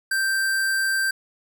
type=tone; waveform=square; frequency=1568 Hz; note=G6; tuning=in tune; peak=-21 dBFS; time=0.11-1.11 s; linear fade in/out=5 ms; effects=none